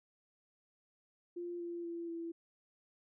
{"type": "tone with pitch steps", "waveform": "sine", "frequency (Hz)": [348.5, 343.7, 339, 334.3], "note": ["F4", "F4", "E4", "E4"], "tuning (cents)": [-4, -28, 49, 24], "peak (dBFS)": -39, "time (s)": [1.36, 2.32], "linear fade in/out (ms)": 10, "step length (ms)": 240, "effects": []}